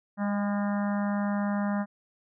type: harmonic tone with a mistuned harmonic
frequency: 203 Hz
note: G#3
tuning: 39 cents flat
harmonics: 1 / 3 / 4 / 5 / 6 / 7 / 8 / 9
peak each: -26 / -36 / -38 / -40 / -42 / -43 / -44 / -45 dBFS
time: 0.17-1.86 s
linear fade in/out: 50 ms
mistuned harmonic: 3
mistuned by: +17 cents
effects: none